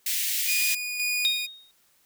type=high-pass noise; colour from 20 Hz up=white; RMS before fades=-27 dBFS; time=0.06-0.75 s; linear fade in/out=5 ms; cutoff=1900 Hz; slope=48 dB/octave
type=tone with tremolo; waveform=sawtooth; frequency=2459 Hz; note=D#7; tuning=21 cents flat; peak=-21 dBFS; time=0.47-1.47 s; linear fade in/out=20 ms; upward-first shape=square; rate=1.9 Hz; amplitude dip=45%
type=tone with exponential decay; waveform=sine; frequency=3729 Hz; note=A#7; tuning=in tune; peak=-18 dBFS; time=1.25-1.71 s; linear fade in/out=0 ms; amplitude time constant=100 ms
effects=white hiss -64 dBFS RMS until 2.05 s